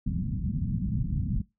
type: low-pass noise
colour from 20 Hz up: white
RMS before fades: -29 dBFS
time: 0.06-1.42 s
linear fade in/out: 5 ms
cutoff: 220 Hz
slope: 48 dB/octave
effects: noise-tail reverb RT60 0.2 s tail -20 dB re dry